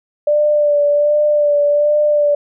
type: tone with vibrato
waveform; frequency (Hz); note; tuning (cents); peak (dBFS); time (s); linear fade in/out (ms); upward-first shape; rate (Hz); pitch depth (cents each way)
sine; 589; D5; +5; -10; 0.27-2.35; 5; sine; 1.3; 25
effects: none